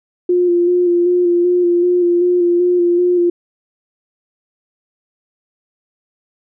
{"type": "tone with vibrato", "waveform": "sine", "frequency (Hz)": 352.2, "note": "F4", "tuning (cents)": 15, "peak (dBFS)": -10, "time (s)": [0.29, 3.3], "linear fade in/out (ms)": 5, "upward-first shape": "square", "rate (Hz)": 2.6, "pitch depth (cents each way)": 21, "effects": []}